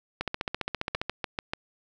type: two click trains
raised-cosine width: 0.3 ms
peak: -13 / -13 dBFS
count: 5 / 13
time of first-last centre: 0.95-1.535 / 0.21-1.015 s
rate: 6.84 / 14.9 Hz
effects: none